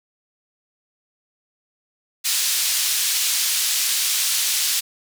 pink band-pass noise, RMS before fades -21 dBFS, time 2.24-4.81 s, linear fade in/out 20 ms, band 3700 to 14000 Hz, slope 12 dB/octave, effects none

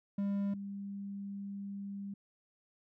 triangle / sine tone pair in turn, 200 / 199.27 Hz, G3 / G3, +35 / +29 cents, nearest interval unison, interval 6 cents, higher first, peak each -29 / -39 dBFS, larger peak first, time 0.18-0.54 / 0.54-2.14 s, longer second, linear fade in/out 5 ms, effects none

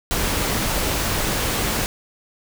pink noise, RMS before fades -22 dBFS, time 0.11-1.86 s, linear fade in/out 0 ms, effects none

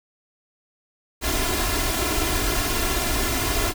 pink noise with comb filter, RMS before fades -23 dBFS, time 1.21-3.74 s, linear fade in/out 50 ms, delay 2.9 ms, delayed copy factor +0.75, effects none

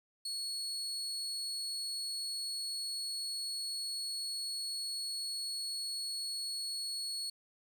35% pulse tone, 4362 Hz, C#8, 29 cents flat, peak -35 dBFS, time 0.25-7.3 s, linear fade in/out 5 ms, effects 11-bit

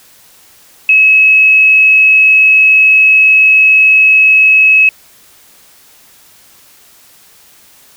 sine tone, 2573 Hz, E7, 43 cents flat, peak -3 dBFS, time 0.89-4.89 s, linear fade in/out 2 ms, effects white hiss -43 dBFS RMS until 7.96 s

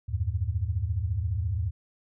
sine tone cluster, 77.5 / 91.8 / 106.4 Hz, D#2 / F#2 / G#2, -6 / -13 / +42 cents, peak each -30 dBFS, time 0.08-1.71 s, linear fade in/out 20 ms, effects none

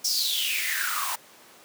white noise with high-pass filter sweep, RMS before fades -27 dBFS, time 0.04-1.16 s, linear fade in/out 10 ms, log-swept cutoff 5600 to 900 Hz, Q 8.8, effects pink hiss -51 dBFS RMS until 1.64 s + high-pass 300 Hz 12 dB/octave

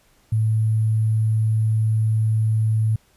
sine tone with sample-and-hold, 110 Hz, A2, in tune, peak -16 dBFS, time 0.32-2.96 s, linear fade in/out 5 ms, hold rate 11025 Hz, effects pink hiss -59 dBFS RMS until 3.16 s + resampled to 32000 Hz

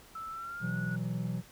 sine tone with pitch glide, 1318.5 to 1463 Hz, E6 to F#6, 0 to -20 cents, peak -38 dBFS, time 0.15-0.96 s, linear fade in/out 5 ms, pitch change +180 cents, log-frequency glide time 0.31-0.77 s
triangle chord, B suspended fourth, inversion none, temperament equal with one note detuned, 123.47 / 164.81 / 186.18 Hz, B2 / E3 / F#3, 0 / 0 / +11 cents, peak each -34 dBFS, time 0.6-1.43 s, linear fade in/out 50 ms
effects pink hiss -56 dBFS RMS until 1.51 s

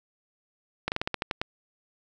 slowing click train, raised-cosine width 0.3 ms, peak -11 dBFS, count 9, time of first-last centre 0.88-1.415 s, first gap 39 ms, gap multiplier 1.15, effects none

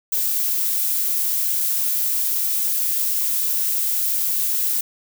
violet noise, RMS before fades -21 dBFS, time 0.12-4.81 s, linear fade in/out 5 ms, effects none

